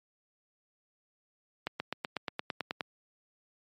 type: accelerating click train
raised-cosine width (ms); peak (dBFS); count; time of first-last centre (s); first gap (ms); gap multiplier
0.3; -16; 11; 1.67-2.808; 130; 0.97
effects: high-pass 150 Hz 12 dB/octave + MP3 64 kbps

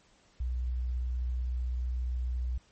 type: tone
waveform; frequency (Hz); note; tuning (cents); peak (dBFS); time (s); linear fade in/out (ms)
sine; 61.74; B1; 0; -29; 0.4-2.58; 5
effects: pink hiss -64 dBFS RMS until 2.71 s + MP3 32 kbps

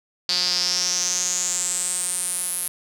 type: tone with band-pass filter sweep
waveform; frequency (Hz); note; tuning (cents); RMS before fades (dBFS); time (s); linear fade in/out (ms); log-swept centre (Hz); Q
sawtooth; 179.6; F3; +49; -24; 0.29-2.68; 0; 4600 to 11000; 7.7
effects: none

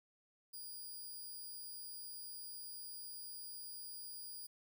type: tone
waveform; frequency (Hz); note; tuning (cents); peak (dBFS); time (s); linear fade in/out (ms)
5% pulse; 4858; D#8; -42; -40; 0.53-4.47; 10
effects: none

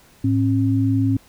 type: tone pair together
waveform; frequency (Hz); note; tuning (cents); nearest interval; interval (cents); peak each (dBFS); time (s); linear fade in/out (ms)
sine; 107.85 / 269.9; A2 / C#4; -34 / -46; octave + major third; 1588; -18; 0.24-1.17; 5
effects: pink hiss -52 dBFS RMS until 1.28 s

